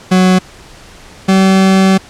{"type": "tone pair in turn", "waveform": "40% pulse", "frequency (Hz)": [185, 191.08], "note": ["F#3", "G3"], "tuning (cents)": [0, -44], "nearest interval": "minor second", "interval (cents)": 56, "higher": "second", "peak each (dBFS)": -5, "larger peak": "neither", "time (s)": [[0.11, 0.39], [1.28, 1.98]], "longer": "second", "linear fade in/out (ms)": 10, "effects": ["pink hiss -37 dBFS RMS until 2.09 s", "low-pass 8000 Hz 12 dB/octave"]}